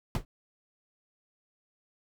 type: noise with exponential decay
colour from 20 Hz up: brown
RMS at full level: -19 dBFS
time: 0.15-0.25 s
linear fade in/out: 1 ms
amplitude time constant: 20 ms
effects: none